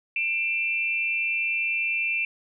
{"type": "tone pair together", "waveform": "sine", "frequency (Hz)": [2375, 2665], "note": ["D7", "E7"], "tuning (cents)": [19, 18], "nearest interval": "major second", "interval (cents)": 199, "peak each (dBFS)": -26, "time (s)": [0.16, 2.25], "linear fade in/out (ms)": 2, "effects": []}